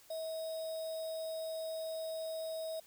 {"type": "tone with sample-and-hold", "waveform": "sine", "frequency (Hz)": 643, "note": "E5", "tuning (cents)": -43, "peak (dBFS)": -37, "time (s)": [0.1, 2.8], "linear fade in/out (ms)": 5, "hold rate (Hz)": 4410, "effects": ["white hiss -62 dBFS RMS until 2.86 s"]}